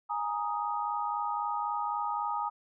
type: chord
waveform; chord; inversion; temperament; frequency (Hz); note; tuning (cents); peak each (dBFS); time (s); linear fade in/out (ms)
sine; Ab suspended second; none; just; 830.6 / 934.4 / 1245.9; Ab5 / Bb5 / Eb6; 0 / +4 / +2; -34; 0.09-2.5; 20
effects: none